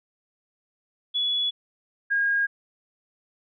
sine tone pair in turn, 3400 / 1627.9 Hz, G#7 / G#6, +40 / -35 cents, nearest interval octave + minor second, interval 1275 cents, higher first, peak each -22 / -20 dBFS, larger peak second, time 1.14-1.51 / 2.1-2.47 s, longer neither, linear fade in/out 20 ms, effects none

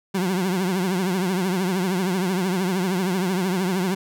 30% pulse tone with vibrato, 185 Hz, F#3, in tune, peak -18 dBFS, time 0.14-3.95 s, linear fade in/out 10 ms, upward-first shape triangle, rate 13 Hz, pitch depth 130 cents each way, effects none

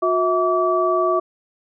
sine tone cluster, 361.7 / 649 / 1151 Hz, F#4 / E5 / D6, -39 / -27 / -35 cents, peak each -20 dBFS, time 0.02-1.2 s, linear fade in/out 10 ms, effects none

